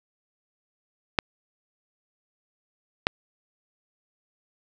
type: clicks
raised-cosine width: 0.3 ms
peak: -3 dBFS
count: 2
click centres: 1.188 / 3.069 s
effects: none